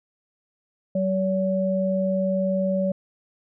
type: tone pair together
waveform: sine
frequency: 190 / 568.6 Hz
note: F#3 / C#5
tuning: +46 / +44 cents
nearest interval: octave + perfect fifth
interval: 1898 cents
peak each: -23 dBFS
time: 0.95-2.92 s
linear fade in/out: 5 ms
effects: none